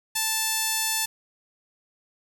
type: tone with band-pass filter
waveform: sawtooth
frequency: 880 Hz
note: A5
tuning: in tune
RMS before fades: -26 dBFS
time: 0.15-1.06 s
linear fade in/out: 10 ms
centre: 10000 Hz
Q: 0.69
effects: 8-bit